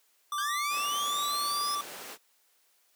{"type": "tone with pitch glide", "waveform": "square", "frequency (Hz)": [1174.7, 1163.9], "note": ["D6", "D6"], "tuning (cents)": [0, -16], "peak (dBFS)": -31, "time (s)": [0.32, 1.81], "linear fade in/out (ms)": 2, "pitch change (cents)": -16, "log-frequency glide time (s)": [0.48, 0.91]}
{"type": "linear sweep", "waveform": "sawtooth", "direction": "up", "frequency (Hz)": [1520, 5210], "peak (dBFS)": -30, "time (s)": [0.38, 1.75], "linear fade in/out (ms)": 2}
{"type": "noise", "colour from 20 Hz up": "pink", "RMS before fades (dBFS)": -41, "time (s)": [0.69, 2.18], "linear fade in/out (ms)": 50}
{"effects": ["white hiss -68 dBFS RMS until 2.95 s", "high-pass 400 Hz 12 dB/octave"]}